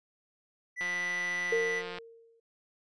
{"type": "tone", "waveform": "triangle", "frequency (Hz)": 1975.5, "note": "B6", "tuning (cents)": 0, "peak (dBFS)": -29, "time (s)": [0.76, 1.83], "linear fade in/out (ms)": 50}
{"type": "click train", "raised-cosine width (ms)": 0.3, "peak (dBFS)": -25, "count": 209, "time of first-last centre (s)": [0.81, 1.985], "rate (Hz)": 177}
{"type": "tone with exponential decay", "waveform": "sine", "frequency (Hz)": 458.8, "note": "A#4", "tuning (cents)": -28, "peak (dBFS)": -24, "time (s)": [1.52, 2.4], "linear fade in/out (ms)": 5, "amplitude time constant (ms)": 190}
{"effects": ["resampled to 22050 Hz"]}